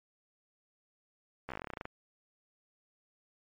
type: slowing click train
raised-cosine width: 0.5 ms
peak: -24 dBFS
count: 15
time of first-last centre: 1.49-1.854 s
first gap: 14 ms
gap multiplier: 1.09
effects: MP3 64 kbps